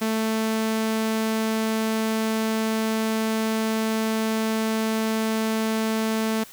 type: tone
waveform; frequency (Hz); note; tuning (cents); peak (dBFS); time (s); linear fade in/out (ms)
sawtooth; 220.9; A3; +7; -18; 0.01-6.44; 10
effects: white hiss -46 dBFS RMS until 6.52 s